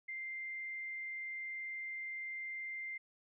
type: tone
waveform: sine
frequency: 2093 Hz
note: C7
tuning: in tune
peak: -40 dBFS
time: 0.08-2.98 s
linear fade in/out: 10 ms
effects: none